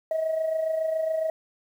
sine tone with amplitude modulation, 639 Hz, D#5, 46 cents sharp, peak -20 dBFS, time 0.11-1.3 s, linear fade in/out 2 ms, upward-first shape sine, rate 27.2 Hz, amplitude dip 55%, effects tanh soft clip ceiling -19 dBFS + 9-bit

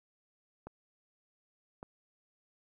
clicks, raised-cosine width 1 ms, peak -30 / -30 dBFS, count 2, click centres 0.67 / 1.829 s, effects 12-bit

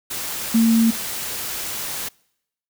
sine tone in noise, 227.2 Hz, A#3, 44 cents flat, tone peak -12 dBFS, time 0.54-0.91 s, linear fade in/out 10 ms, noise white, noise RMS -28 dBFS, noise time 0.1-2.09 s, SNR +13 dB, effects noise-tail reverb RT60 0.8 s tail -26 dB re dry

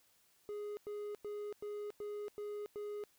triangle tone bursts, 415.3 Hz, G#4, in tune, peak -38 dBFS, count 7, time 0.49-3.038 s, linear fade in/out 0 ms, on 280 ms, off 98 ms, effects white hiss -71 dBFS RMS until 3.18 s

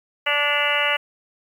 harmonic tone with a mistuned harmonic, 290.6 Hz, D4, 18 cents flat, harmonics 2 / 3 / 4 / 5 / 6 / 7 / 8 / 9 / 10, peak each -27 / -30 / -28 / -27 / -29 / -24 / -29 / -26 / -25 dBFS, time 0.26-0.97 s, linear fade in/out 10 ms, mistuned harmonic 9, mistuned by +50 cents, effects 8-bit

